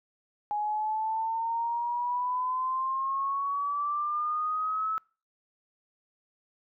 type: exponential sweep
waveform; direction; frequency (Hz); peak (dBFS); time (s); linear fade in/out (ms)
sine; up; 830.6 to 1306; -27; 0.51-4.98; 0
effects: noise-tail reverb RT60 0.4 s tail -26 dB re dry